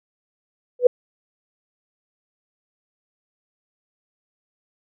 sine tone with exponential growth, 493.9 Hz, B4, in tune, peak -4 dBFS, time 0.79-0.87 s, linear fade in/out 5 ms, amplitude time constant 17 ms, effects none

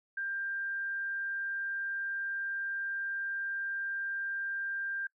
sine tone, 1590 Hz, G6, 24 cents sharp, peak -33 dBFS, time 0.17-5.07 s, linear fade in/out 5 ms, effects noise-tail reverb RT60 0.1 s tail -21 dB re dry

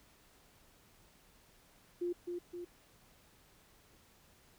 sine tone with echo, 350.8 Hz, F4, 8 cents sharp, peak -33 dBFS, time 2.01-2.13 s, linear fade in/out 10 ms, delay 260 ms, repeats 2, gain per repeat -4 dB, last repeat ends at 2.65 s, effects pink hiss -65 dBFS RMS until 4.58 s

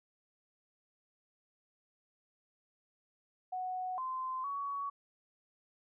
sine tone with pitch steps, 739 / 1036 / 1124 Hz, F#5 / C6 / C#6, -2 / -17 / +24 cents, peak -35 dBFS, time 3.52-4.9 s, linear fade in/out 10 ms, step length 460 ms, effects none

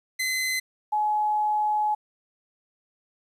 sawtooth / sine tone pair in turn, 2043 / 846.4 Hz, C7 / G#5, -42 / +33 cents, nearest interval octave + minor third, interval 1525 cents, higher first, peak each -21 dBFS, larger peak neither, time 0.19-0.6 / 0.92-1.95 s, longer second, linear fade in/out 10 ms, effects resampled to 32000 Hz + 10-bit

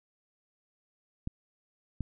clicks, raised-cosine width 5 ms, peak -21 dBFS, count 2, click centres 1.274 / 2.007 s, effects none

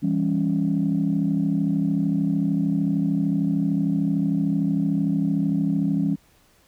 sine chord, C# diminished, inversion first, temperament just, 166.31 / 199.57 / 277.2 Hz, E3 / G3 / C#4, +16 / +31 / 0 cents, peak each -23 dBFS, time 0.02-6.16 s, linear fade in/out 20 ms, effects tanh soft clip ceiling -12 dBFS + pink hiss -59 dBFS RMS until 6.67 s

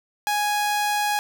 sawtooth tone, 830.6 Hz, G#5, in tune, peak -17 dBFS, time 0.27-1.19 s, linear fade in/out 0 ms, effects none

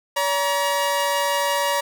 sawtooth tone pair together, 569 / 950.3 Hz, C#5 / A#5, +45 / +33 cents, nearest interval major sixth, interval 888 cents, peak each -19 / -18 dBFS, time 0.16-1.81 s, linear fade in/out 10 ms, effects none

